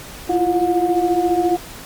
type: tone cluster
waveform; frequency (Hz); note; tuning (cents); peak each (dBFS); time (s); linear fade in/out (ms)
sine; 336.2 / 350.7 / 720; E4 / F4 / F#5; +34 / +7 / -47; -19; 0.29-1.57; 10
effects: pink hiss -36 dBFS RMS until 1.85 s + Opus 48 kbps